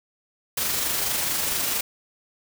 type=noise with amplitude modulation; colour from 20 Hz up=white; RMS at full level=-24 dBFS; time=0.57-1.81 s; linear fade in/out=5 ms; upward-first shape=sine; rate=24.5 Hz; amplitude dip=30%; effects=none